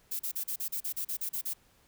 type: noise bursts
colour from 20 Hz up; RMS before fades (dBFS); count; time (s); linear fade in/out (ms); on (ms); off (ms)
violet; -34; 12; 0.11-1.537; 10; 85; 37
effects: pink hiss -65 dBFS RMS until 1.87 s